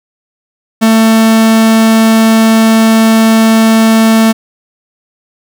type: tone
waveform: 45% pulse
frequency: 223 Hz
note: A3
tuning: 23 cents sharp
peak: -4 dBFS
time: 0.81-4.33 s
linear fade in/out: 20 ms
effects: none